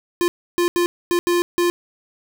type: tone bursts at uneven times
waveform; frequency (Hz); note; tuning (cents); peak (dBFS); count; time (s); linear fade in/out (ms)
square; 349.2; F4; 0; -16; 6; 0.21-0.28 / 0.58-0.68 / 0.76-0.86 / 1.11-1.19 / 1.27-1.42 / 1.58-1.7; 0
effects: none